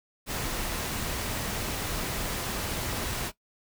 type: noise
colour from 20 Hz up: pink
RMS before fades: -32 dBFS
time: 0.26-3.32 s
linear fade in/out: 50 ms
effects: noise-tail reverb RT60 0.1 s tail -17 dB re dry